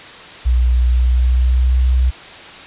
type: tone with pitch glide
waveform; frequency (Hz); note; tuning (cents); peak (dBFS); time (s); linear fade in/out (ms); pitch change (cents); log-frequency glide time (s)
sine; 61.1 to 63.29; B1 to B1; -18 to +43; -10; 0.45-2.11; 20; +61; 0.8-1.77
effects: white hiss -35 dBFS RMS until 2.66 s + resampled to 8000 Hz